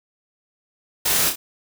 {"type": "noise with echo", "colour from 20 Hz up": "white", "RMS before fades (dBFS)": -20, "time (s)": [1.05, 1.3], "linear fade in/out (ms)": 10, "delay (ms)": 30, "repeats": 2, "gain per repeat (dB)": -6, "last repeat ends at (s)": 1.36, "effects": []}